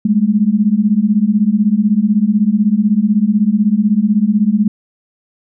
sine beating tone pair, 200.5 / 216.5 Hz, G3 / A3, +39 / -28 cents, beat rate 16 Hz, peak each -13 / -12 dBFS, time 0.05-4.68 s, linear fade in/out 5 ms, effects none

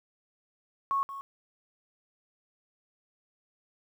sine tone with echo, 1101 Hz, C#6, 12 cents flat, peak -25 dBFS, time 0.91-1.03 s, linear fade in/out 0 ms, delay 180 ms, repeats 1, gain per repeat -12 dB, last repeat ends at 1.21 s, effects 10-bit

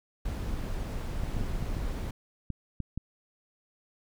brown noise, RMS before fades -33 dBFS, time 0.25-2.11 s, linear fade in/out 5 ms
clicks, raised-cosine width 5 ms, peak -21 dBFS, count 8, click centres 1.235 / 1.367 / 1.411 / 1.626 / 1.768 / 2.503 / 2.803 / 2.976 s
effects none

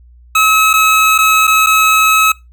25% pulse tone with dropouts, 1286 Hz, E6, 43 cents flat, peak -4 dBFS, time 0.35-2.32 s, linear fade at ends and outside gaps 5 ms, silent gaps 0.732-0.737 / 1.18-1.186 / 1.471-1.476 / 1.663-1.668 s, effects noise-tail reverb RT60 0.2 s tail -20 dB re dry + added 60 Hz sine -39 dBFS peak until 2.52 s

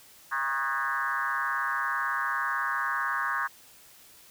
sine tone with frequency modulation, 1368 Hz, F6, 36 cents flat, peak -26 dBFS, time 0.31-3.48 s, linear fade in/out 20 ms, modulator 138 Hz, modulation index 2.8, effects white hiss -54 dBFS RMS until 4.3 s

